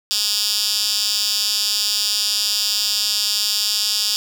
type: tone with high-pass filter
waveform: 10% pulse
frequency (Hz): 207.7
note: G#3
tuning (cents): 0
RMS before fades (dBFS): -20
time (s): 0.11-4.16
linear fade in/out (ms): 0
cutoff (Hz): 4400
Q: 3.9
effects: none